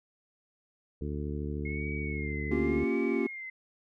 harmonic tone, 73.42 Hz, D2, in tune, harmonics 1 / 2 / 3 / 4 / 5 / 6, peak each -35 / -38 / -40 / -41 / -42 / -43 dBFS, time 1.01-2.84 s, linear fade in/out 5 ms
sine tone with vibrato, 2150 Hz, C7, 47 cents sharp, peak -38 dBFS, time 1.65-3.5 s, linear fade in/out 5 ms, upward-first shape sine, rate 0.91 Hz, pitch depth 92 cents each way
triangle chord, G half-diminished seventh, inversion first, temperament equal, 233.1 / 277.2 / 349.2 / 392 Hz, Bb3 / Db4 / F4 / G4, 0 / 0 / 0 / 0 cents, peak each -30 dBFS, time 2.51-3.27 s, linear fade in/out 5 ms
effects none

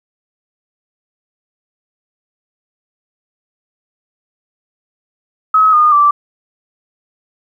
sine tone with pitch steps, 1279 / 1221.9 / 1167.4 Hz, D#6 / D#6 / D6, +47 / -32 / -11 cents, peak -6 dBFS, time 5.54-6.11 s, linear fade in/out 5 ms, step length 190 ms, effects 8-bit

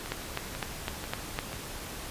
two click trains, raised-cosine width 0.3 ms, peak -21 / -14 dBFS, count 4 / 6, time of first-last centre 0.06-1.531 / 0.12-1.389 s, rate 2.04 / 3.94 Hz, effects pink hiss -40 dBFS RMS until 2.1 s + resampled to 32000 Hz

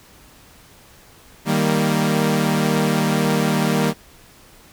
sawtooth chord, Eb major, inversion none, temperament equal with one note detuned, 155.56 / 196 / 232.4 Hz, Eb3 / G3 / Bb3, 0 / 0 / -5 cents, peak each -17 dBFS, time 1.45-3.94 s, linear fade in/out 50 ms, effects pink hiss -48 dBFS RMS until 4.72 s

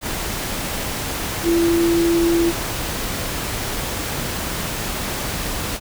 sine tone in noise, 337.5 Hz, E4, 41 cents sharp, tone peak -14 dBFS, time 1.43-2.53 s, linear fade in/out 50 ms, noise pink, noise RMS -25 dBFS, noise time 0.01-5.8 s, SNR +8 dB, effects none

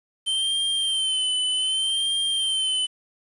square tone with vibrato, 3100 Hz, G7, 20 cents flat, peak -22 dBFS, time 0.26-2.87 s, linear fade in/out 20 ms, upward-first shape sine, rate 0.65 Hz, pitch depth 52 cents each way, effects resampled to 24000 Hz + 8-bit

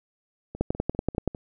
two click trains, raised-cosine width 2 ms, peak -23 / -10 dBFS, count 5 / 8, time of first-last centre 0.55-1.348 / 0.61-1.277 s, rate 5.01 / 10.5 Hz, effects none

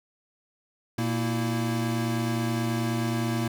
square tone cluster, 118.8 / 232.6 / 327 Hz, A#2 / A#3 / E4, +33 / -4 / -14 cents, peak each -29 / -30 / -33 dBFS, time 0.98-3.48 s, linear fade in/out 5 ms, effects none

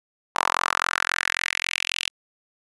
sawtooth tone with high-pass filter sweep, 43.7 Hz, F1, 2 cents sharp, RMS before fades -25 dBFS, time 0.35-2.1 s, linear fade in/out 0 ms, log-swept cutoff 960 to 3000 Hz, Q 3.2, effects resampled to 22050 Hz

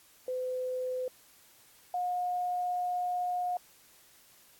sine tone pair in turn, 508 / 718.4 Hz, B4 / F5, +49 / +49 cents, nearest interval tritone, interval 600 cents, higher second, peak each -31 / -29 dBFS, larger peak second, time 0.28-1.08 / 1.94-3.57 s, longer second, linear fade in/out 2 ms, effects white hiss -60 dBFS RMS until 4.59 s + AAC 64 kbps

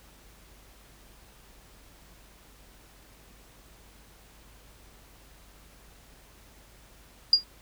sine tone with exponential decay, 4829 Hz, D8, 47 cents sharp, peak -11 dBFS, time 7.33-7.44 s, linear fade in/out 2 ms, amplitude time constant 23 ms, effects added 50 Hz sine -56 dBFS peak until 7.61 s + pink hiss -56 dBFS RMS until 7.61 s

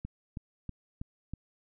click train, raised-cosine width 5 ms, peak -25 dBFS, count 5, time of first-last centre 0.05-1.336 s, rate 3.11 Hz, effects none

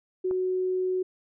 sine tone, 370 Hz, F#4, in tune, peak -24 dBFS, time 0.24-1.03 s, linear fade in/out 10 ms
click, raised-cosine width 1 ms, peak -26 dBFS, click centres 0.311 s
effects none

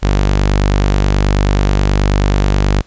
sawtooth tone, 49.33 Hz, G1, 12 cents sharp, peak -6 dBFS, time 0.02-2.82 s, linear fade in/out 20 ms, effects pink hiss -48 dBFS RMS until 2.86 s + resampled to 16000 Hz

